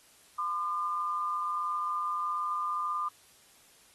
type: tone pair together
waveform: sine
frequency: 1024 / 1205.6 Hz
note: C6 / D6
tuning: -38 / +45 cents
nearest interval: minor third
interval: 283 cents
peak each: -36 / -30 dBFS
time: 0.38-3.09 s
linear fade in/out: 10 ms
effects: white hiss -60 dBFS RMS until 3.94 s + AAC 32 kbps